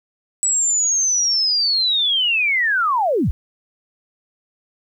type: linear sweep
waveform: sine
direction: down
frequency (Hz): 7902 to 35.17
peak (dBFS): -15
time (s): 0.43-3.31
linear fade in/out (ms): 0
effects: 9-bit